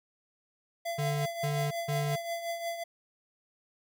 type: tone with tremolo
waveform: square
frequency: 678 Hz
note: E5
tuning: 49 cents sharp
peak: -31 dBFS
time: 0.85-2.84 s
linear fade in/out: 10 ms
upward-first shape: triangle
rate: 5.6 Hz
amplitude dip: 65%
type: tone bursts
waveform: square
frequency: 146.83 Hz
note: D3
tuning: in tune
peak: -30 dBFS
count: 3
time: 0.98-2.16 s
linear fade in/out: 10 ms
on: 280 ms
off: 170 ms
effects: none